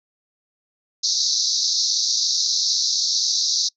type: band-pass noise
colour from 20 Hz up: white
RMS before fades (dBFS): -21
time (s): 1.03-3.69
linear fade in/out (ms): 10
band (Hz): 3900 to 6200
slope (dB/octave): 96
effects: noise-tail reverb RT60 0.1 s tail -25 dB re dry